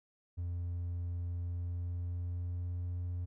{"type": "tone with pitch glide", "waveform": "triangle", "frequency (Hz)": [87.31, 88.53], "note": ["F2", "F2"], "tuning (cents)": [0, 24], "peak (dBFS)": -32, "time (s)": [0.37, 3.26], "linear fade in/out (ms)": 20, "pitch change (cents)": 24, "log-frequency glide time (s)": [1.41, 2.91], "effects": ["tanh soft clip ceiling -29 dBFS"]}